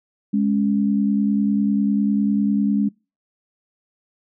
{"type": "tone pair together", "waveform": "sine", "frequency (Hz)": [207.2, 277.2], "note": ["G#3", "C#4"], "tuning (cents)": [-4, 0], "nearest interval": "perfect fourth", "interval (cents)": 504, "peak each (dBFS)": [-17, -22], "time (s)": [0.33, 2.89], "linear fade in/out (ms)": 10, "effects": ["noise-tail reverb RT60 0.3 s tail -26 dB re dry"]}